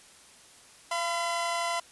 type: tone pair together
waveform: sawtooth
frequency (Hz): 684 / 1010.1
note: F5 / B5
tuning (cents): -36 / +39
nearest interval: perfect fifth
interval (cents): 675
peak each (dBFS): -27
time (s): 0.91-1.8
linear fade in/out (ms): 5
effects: white hiss -54 dBFS RMS until 1.91 s + resampled to 24000 Hz